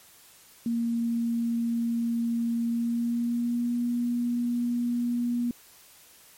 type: tone with pitch glide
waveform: sine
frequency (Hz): 233.1 to 240.2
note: A#3 to B3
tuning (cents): 0 to -48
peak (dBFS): -24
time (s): 0.66-5.51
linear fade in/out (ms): 2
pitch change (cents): +52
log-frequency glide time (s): 2.66-3.77
effects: white hiss -54 dBFS RMS until 6.37 s + MP3 64 kbps